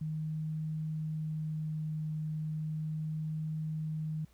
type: tone with vibrato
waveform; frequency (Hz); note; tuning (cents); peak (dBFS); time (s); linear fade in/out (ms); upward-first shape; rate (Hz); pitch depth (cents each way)
sine; 155.56; D#3; 0; -33; 0.01-4.25; 5; triangle; 0.35; 8
effects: added 60 Hz sine -62 dBFS peak until 4.33 s + pink hiss -69 dBFS RMS until 4.33 s